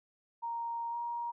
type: tone with pitch glide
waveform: sine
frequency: 932.3 to 944.2 Hz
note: A#5 to A#5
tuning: 0 to +22 cents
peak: -34 dBFS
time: 0.42-1.32 s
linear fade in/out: 20 ms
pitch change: +22 cents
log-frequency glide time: 0.9-0.96 s
effects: none